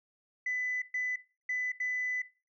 sine tone bursts at uneven times, 2000 Hz, B6, 21 cents sharp, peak -29 dBFS, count 4, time 0.46-0.82 / 0.94-1.16 / 1.49-1.72 / 1.8-2.22 s, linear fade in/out 5 ms, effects noise-tail reverb RT60 0.3 s tail -17 dB re dry + tanh soft clip ceiling -26 dBFS

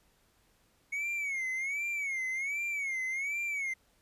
triangle tone with vibrato, 2204 Hz, C#7, 11 cents flat, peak -30 dBFS, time 0.92-3.74 s, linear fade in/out 10 ms, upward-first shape sine, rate 1.3 Hz, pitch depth 130 cents each way, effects pink hiss -69 dBFS RMS until 4.01 s + resampled to 32000 Hz

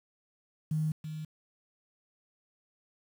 sine tone with echo, 155.56 Hz, D#3, in tune, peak -27 dBFS, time 0.71-0.92 s, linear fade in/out 5 ms, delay 330 ms, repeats 1, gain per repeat -9 dB, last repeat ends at 1.25 s, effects 9-bit

